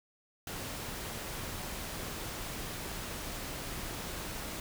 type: noise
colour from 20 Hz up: pink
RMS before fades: -40 dBFS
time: 0.47-4.6 s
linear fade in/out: 2 ms
effects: none